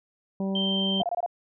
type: harmonic tone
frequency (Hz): 193.6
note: G3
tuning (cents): -21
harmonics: 1 / 2 / 3 / 4 / 5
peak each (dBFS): -26 / -35 / -36 / -43 / -45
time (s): 0.4-1.02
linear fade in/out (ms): 2
type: tone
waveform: sine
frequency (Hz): 3136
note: G7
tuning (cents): 0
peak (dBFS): -26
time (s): 0.55-1.02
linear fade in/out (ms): 5
type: tone bursts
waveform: sine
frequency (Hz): 698.5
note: F5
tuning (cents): 0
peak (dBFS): -24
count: 5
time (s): 1-1.262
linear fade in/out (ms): 2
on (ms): 34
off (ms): 23
effects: none